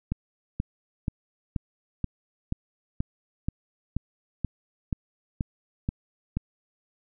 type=click train; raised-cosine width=5 ms; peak=-14 dBFS; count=14; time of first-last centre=0.12-6.37 s; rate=2.08 Hz; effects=none